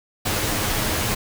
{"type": "noise with comb filter", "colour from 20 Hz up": "pink", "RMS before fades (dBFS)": -23, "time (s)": [0.25, 1.15], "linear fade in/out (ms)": 10, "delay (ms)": 9.5, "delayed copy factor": 0.5, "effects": []}